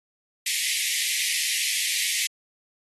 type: high-pass noise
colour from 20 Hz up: pink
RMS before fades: -26 dBFS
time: 0.46-2.27 s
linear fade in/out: 5 ms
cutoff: 1900 Hz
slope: 96 dB/octave
effects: AAC 32 kbps